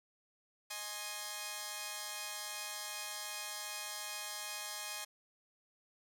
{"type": "chord", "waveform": "5% pulse", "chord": "Ab major", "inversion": "second", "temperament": "equal with one note detuned", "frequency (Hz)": [622.3, 830.6, 1063], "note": ["Eb5", "Ab5", "C6"], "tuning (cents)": [0, 0, 27], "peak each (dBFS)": [-36, -32, -34], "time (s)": [0.7, 5.05], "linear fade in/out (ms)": 10, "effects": []}